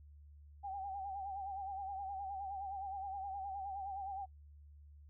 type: tone with vibrato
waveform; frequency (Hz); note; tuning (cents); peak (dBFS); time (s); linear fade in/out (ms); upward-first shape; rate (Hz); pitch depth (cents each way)
sine; 784; G5; 0; -40; 0.63-4.26; 20; sine; 9.6; 62
effects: noise-tail reverb RT60 0.1 s tail -25 dB re dry + added 73 Hz sine -55 dBFS peak until 5.09 s